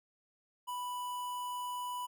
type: tone with notch filter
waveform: square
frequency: 987.8 Hz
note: B5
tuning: in tune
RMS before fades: -39 dBFS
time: 0.67-2.07 s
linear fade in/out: 20 ms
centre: 4600 Hz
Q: 1.3
effects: none